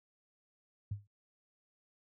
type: tone with exponential decay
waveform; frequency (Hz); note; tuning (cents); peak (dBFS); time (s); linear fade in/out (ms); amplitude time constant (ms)
sine; 102.1; G#2; -29; -31; 0.91-1.07; 5; 33
effects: high-pass 60 Hz 12 dB/octave